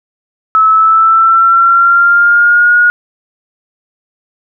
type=tone with pitch glide; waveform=sine; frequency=1300 to 1442.4 Hz; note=E6 to F#6; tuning=-24 to -45 cents; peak=-4 dBFS; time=0.55-2.9 s; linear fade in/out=0 ms; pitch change=+179 cents; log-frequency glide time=0.7-2.76 s; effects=none